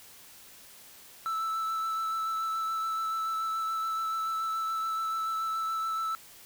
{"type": "tone with vibrato", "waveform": "triangle", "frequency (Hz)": 1318.5, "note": "E6", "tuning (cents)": 0, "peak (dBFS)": -27, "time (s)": [1.26, 6.15], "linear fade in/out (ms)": 0, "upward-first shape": "sine", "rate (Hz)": 7, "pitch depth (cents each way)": 13, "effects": ["white hiss -52 dBFS RMS until 6.45 s"]}